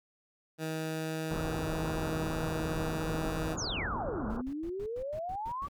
15% pulse tone, 158.9 Hz, D#3, 37 cents sharp, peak -27 dBFS, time 0.58-3.57 s, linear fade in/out 50 ms
pink low-pass noise, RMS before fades -37 dBFS, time 1.3-4.42 s, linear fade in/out 20 ms, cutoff 1500 Hz, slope 96 dB/octave
sine exponential two-way sweep, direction down then up, 7230 to 208.6 to 1177 Hz, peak -34 dBFS, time 3.57-5.68 s, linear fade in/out 20 ms, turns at 4.27 s
brown noise bursts, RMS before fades -46 dBFS, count 9, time 4.3-5.686 s, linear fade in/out 2 ms, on 66 ms, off 99 ms
effects none

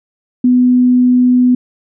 sine tone, 249.2 Hz, B3, 16 cents sharp, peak -6 dBFS, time 0.44-1.55 s, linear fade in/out 5 ms, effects none

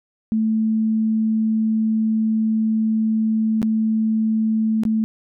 sine tone with dropouts, 220 Hz, A3, in tune, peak -16 dBFS, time 0.32-5.04 s, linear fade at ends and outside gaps 0 ms, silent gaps 3.618-3.628 / 4.835-4.852 s, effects none

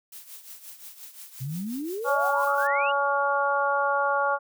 blue noise with tremolo, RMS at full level -41 dBFS, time 0.12-2.67 s, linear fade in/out 5 ms, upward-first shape triangle, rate 5.7 Hz, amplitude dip 75%
sine exponential sweep, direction up, 123.47 to 2960 Hz, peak -29 dBFS, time 1.4-2.92 s, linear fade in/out 20 ms
harmonic tone, 281.5 Hz, C#4, 27 cents sharp, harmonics 2 / 3 / 4 / 5, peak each -27 / -27 / -27 / -27 dBFS, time 2.04-4.39 s, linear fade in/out 50 ms
effects none

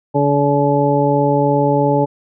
harmonic tone, 142.9 Hz, D3, 47 cents flat, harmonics 1 / 2 / 3 / 4 / 6, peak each -18 / -18 / -18 / -18 / -18 dBFS, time 0.14-2.06 s, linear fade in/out 20 ms, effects none

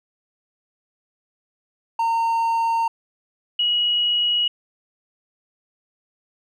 triangle / sine tone pair in turn, 916 / 2908 Hz, A#5 / F#7, -31 / -31 cents, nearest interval octave + minor sixth, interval 2000 cents, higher second, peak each -16 / -17 dBFS, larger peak first, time 1.99-2.88 / 3.59-4.48 s, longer neither, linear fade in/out 5 ms, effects none

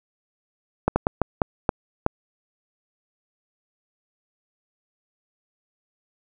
slowing click train, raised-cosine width 1 ms, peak -4 dBFS, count 7, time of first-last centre 0.88-2.064 s, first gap 80 ms, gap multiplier 1.36, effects none

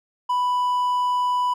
triangle tone, 990 Hz, B5, 4 cents sharp, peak -17 dBFS, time 0.29-1.54 s, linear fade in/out 10 ms, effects none

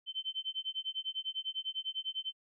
sine tone with tremolo, 3082 Hz, G7, 30 cents flat, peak -32 dBFS, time 0.06-2.33 s, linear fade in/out 50 ms, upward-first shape sine, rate 10 Hz, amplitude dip 100%, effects none

